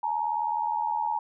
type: tone pair together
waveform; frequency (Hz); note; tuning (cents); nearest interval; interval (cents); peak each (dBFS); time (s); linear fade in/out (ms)
sine; 854 / 933.4; G#5 / A#5; +48 / +2; major second; 154; -28; 0.03-1.19; 5
effects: none